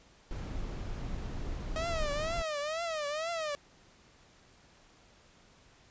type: noise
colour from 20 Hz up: brown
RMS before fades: -37 dBFS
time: 0.31-2.42 s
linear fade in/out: 0 ms
type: tone with vibrato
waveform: sawtooth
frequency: 627 Hz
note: D#5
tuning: 13 cents sharp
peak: -29 dBFS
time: 1.76-3.55 s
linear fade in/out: 0 ms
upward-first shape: triangle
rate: 2.1 Hz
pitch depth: 170 cents each way
effects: pink hiss -61 dBFS RMS until 5.9 s + resampled to 16000 Hz